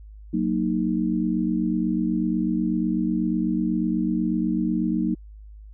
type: chord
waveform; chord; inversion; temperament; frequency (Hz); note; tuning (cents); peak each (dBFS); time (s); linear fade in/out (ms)
sine; D# minor; first; equal; 185 / 233.1 / 311.1; F#3 / A#3 / D#4; 0 / 0 / 0; -25; 0.33-5.15; 10
effects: added 52 Hz sine -40 dBFS peak until 5.73 s